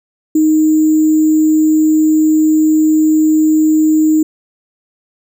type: tone with sample-and-hold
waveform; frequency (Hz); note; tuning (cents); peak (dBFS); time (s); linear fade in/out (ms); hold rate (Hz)
sine; 311.1; D#4; 0; -7; 0.35-4.23; 5; 7350
effects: none